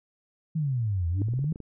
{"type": "exponential two-way sweep", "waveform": "sine", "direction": "down then up", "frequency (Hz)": [164.81, 82, 164.81], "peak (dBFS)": -24, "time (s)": [0.55, 1.53], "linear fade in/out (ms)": 10, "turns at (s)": 1.08}
{"type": "tone with exponential growth", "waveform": "sine", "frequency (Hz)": 292.6, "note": "D4", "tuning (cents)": -6, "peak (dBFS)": -27, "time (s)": [1.09, 1.22], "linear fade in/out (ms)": 1, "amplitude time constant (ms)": 27}
{"type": "clicks", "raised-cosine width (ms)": 3, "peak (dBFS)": -27, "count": 8, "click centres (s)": [1.217, 1.285, 1.337, 1.391, 1.443, 1.523, 1.559, 1.603]}
{"effects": []}